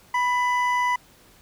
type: tone pair together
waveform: triangle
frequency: 985 / 1999.8 Hz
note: B5 / B6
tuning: -5 / +21 cents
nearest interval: octave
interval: 1226 cents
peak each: -19 / -24 dBFS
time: 0.14-0.96 s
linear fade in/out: 5 ms
effects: pink hiss -54 dBFS RMS until 1.41 s